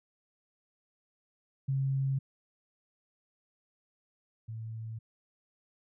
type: tone pair in turn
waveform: sine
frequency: 135.3 / 111.79 Hz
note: C#3 / A2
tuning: -42 / +28 cents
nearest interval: minor third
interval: 330 cents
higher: first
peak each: -27 / -37 dBFS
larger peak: first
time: 1.68-2.19 / 4.48-4.99 s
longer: neither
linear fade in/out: 10 ms
effects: none